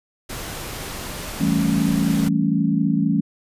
pink noise, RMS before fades -31 dBFS, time 0.29-2.29 s, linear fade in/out 10 ms
sine chord, A dominant seventh, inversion second, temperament equal, 164.81 / 196 / 220 / 277.2 Hz, E3 / G3 / A3 / C#4, 0 / 0 / 0 / 0 cents, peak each -22 dBFS, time 1.4-3.21 s, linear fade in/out 10 ms
effects resampled to 32000 Hz

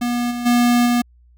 square tone with level steps, 241.3 Hz, B3, 40 cents flat, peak -19 / -24 / -13 / -15 dBFS, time 0.01-1.02 s, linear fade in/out 10 ms, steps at 0.3 / 0.45 / 0.85 s, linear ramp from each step 20 ms, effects added 60 Hz sine -48 dBFS peak until 1.37 s

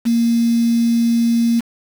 sine tone with quantisation, 232.9 Hz, A#3, 1 cent flat, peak -12 dBFS, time 0.05-1.61 s, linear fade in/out 20 ms, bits 5, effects none

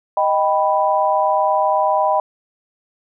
sine chord, Eb augmented, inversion none, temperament equal, 622.3 / 784 / 987.8 Hz, Eb5 / G5 / B5, 0 / 0 / 0 cents, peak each -18 dBFS, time 0.17-2.2 s, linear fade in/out 2 ms, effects none

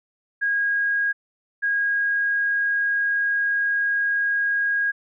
sine tone pair in turn, 1637 / 1637 Hz, G#6 / G#6, -25 / -25 cents, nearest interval unison, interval 0 cents, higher neither, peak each -19 / -19 dBFS, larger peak neither, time 0.41-1.13 / 1.62-4.92 s, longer second, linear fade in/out 20 ms, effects none

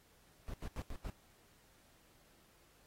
brown noise bursts, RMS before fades -42 dBFS, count 5, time 0.48-1.1 s, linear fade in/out 0 ms, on 56 ms, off 85 ms, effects pink hiss -68 dBFS RMS until 2.86 s + AAC 48 kbps

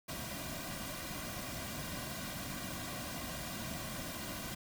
pink noise with comb filter, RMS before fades -42 dBFS, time 0.08-4.55 s, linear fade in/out 10 ms, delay 2.3 ms, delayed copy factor -0.7, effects none

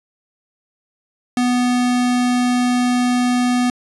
square tone, 246.9 Hz, B3, in tune, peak -15 dBFS, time 1.37-3.7 s, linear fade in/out 2 ms, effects resampled to 24000 Hz

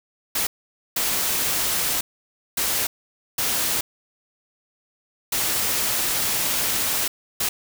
white noise bursts at uneven times, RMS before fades -23 dBFS, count 6, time 0.35-0.47 / 0.96-2.01 / 2.57-2.87 / 3.38-3.81 / 5.32-7.08 / 7.4-7.49 s, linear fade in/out 5 ms, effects none

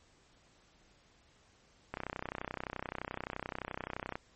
click train, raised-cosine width 0.5 ms, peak -22 dBFS, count 71, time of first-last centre 1.94-4.155 s, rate 31.6 Hz, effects pink hiss -66 dBFS RMS until 4.35 s + MP3 32 kbps

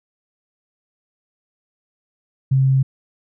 sine tone, 133.5 Hz, C3, 35 cents sharp, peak -12 dBFS, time 2.51-2.83 s, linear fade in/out 10 ms, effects none

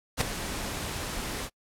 pink noise with ADSR envelope, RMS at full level -23 dBFS, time 0.17-1.5 s, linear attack 43 ms, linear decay 4 ms, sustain -11 dB, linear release 60 ms, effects noise-tail reverb RT60 0.1 s tail -26 dB re dry + low-pass 12000 Hz 12 dB/octave

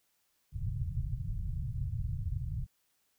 white low-pass noise, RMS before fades -35 dBFS, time 0.52-2.67 s, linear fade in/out 50 ms, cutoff 140 Hz, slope 48 dB/octave, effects white hiss -75 dBFS RMS until 3.18 s

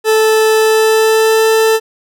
40% pulse tone with pitch glide, 437.8 to 443.1 Hz, A4 to A4, -9 to +12 cents, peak -7 dBFS, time 0.04-1.8 s, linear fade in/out 50 ms, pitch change +21 cents, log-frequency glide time 0.6-1.47 s, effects none

